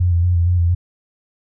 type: tone with vibrato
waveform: sine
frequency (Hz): 87.31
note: F2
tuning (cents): 0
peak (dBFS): -12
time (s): 0-0.75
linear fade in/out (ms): 10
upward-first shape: square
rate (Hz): 4.3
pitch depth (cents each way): 35
effects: none